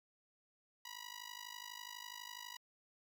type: tone with amplitude modulation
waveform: 10% pulse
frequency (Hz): 972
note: B5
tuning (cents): -28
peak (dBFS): -35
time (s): 0.85-2.57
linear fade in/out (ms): 5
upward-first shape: sine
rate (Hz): 52.1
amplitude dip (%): 90
effects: MP3 96 kbps